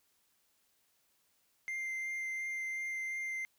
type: tone with vibrato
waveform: triangle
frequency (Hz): 2093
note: C7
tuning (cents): 0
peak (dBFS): -34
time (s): 1.68-3.45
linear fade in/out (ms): 0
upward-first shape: sine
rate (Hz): 2.8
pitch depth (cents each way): 9
effects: white hiss -74 dBFS RMS until 3.58 s